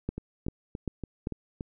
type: two click trains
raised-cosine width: 3 ms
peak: -22 / -17 dBFS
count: 6 / 4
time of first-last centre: 0.18-1.609 / 0.09-1.271 s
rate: 3.5 / 2.54 Hz
effects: none